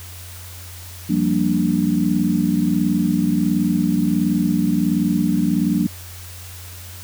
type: chord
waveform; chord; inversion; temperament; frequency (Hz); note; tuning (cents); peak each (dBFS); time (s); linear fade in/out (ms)
sine; G minor seventh; third; equal with one note detuned; 174.61 / 196 / 233.1 / 294.5; F3 / G3 / Bb3 / D4; 0 / 0 / 0 / +5; -21; 1.09-5.87; 10
effects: added 89 Hz sine -36 dBFS peak until 7.03 s + white hiss -39 dBFS RMS until 7.03 s